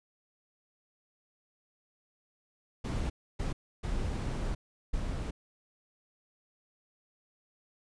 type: noise bursts at uneven times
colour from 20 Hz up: brown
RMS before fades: -33 dBFS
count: 4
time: 2.84-3.1 / 3.39-3.53 / 3.83-4.55 / 4.93-5.31 s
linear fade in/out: 10 ms
effects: resampled to 22050 Hz